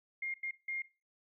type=tone bursts at uneven times; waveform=sine; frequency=2125 Hz; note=C7; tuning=26 cents sharp; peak=-35 dBFS; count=3; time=0.22-0.34 / 0.43-0.51 / 0.68-0.82 s; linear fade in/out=5 ms; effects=noise-tail reverb RT60 0.3 s tail -18 dB re dry